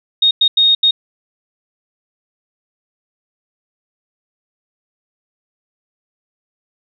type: tone bursts at uneven times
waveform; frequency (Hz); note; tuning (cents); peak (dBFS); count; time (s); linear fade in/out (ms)
sine; 3719; A#7; -5; -8; 4; 0.22-0.31 / 0.41-0.48 / 0.57-0.75 / 0.83-0.91; 5
effects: none